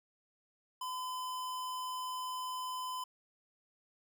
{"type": "tone", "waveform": "square", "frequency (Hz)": 1015, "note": "B5", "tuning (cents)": 47, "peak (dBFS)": -38, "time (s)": [0.81, 3.04], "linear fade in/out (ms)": 5, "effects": []}